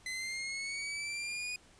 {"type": "linear sweep", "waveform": "sawtooth", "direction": "up", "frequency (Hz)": [2030, 2477], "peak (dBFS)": -33, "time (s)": [0.06, 1.56], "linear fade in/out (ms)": 2, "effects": ["pink hiss -61 dBFS RMS until 1.79 s", "resampled to 22050 Hz"]}